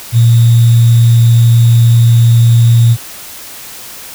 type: tone with sample-and-hold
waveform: sine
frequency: 116.54 Hz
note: A#2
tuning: in tune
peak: -3 dBFS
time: 0.12-2.97 s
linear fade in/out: 50 ms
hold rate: 3675 Hz
effects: white hiss -29 dBFS RMS until 4.14 s